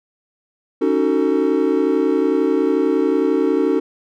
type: chord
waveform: triangle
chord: D# half-diminished seventh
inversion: third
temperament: just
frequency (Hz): 280 / 311.1 / 373.4 / 448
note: C#4 / D#4 / F#4 / A4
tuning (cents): +18 / 0 / +16 / +31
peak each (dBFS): -18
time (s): 0.81-3.8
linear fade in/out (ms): 10
effects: none